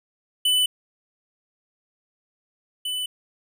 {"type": "tone pair in turn", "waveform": "square", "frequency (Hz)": [2996, 2996], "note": ["F#7", "F#7"], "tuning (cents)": [21, 21], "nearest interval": "unison", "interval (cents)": 0, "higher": "neither", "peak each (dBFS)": [-18, -26], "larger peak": "first", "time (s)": [[0.45, 0.66], [2.85, 3.06]], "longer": "neither", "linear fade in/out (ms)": 5, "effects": []}